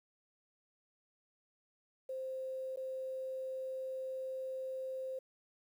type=tone with dropouts; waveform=sine; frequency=523.3 Hz; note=C5; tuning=in tune; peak=-38 dBFS; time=2.09-5.19 s; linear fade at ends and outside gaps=5 ms; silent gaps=2.761-2.771 s; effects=11-bit